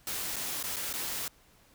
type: noise with dropouts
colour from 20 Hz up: white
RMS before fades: -35 dBFS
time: 0.07-1.28 s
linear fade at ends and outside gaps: 2 ms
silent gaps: 0.36-0.364 / 0.629-0.638 / 0.761-0.766 / 0.929-0.937 s
effects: pink hiss -62 dBFS RMS until 1.74 s